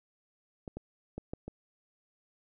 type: clicks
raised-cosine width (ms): 2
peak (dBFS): -27 / -26 / -25 / -23 / -27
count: 5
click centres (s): 0.678 / 0.77 / 1.18 / 1.335 / 1.48
effects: none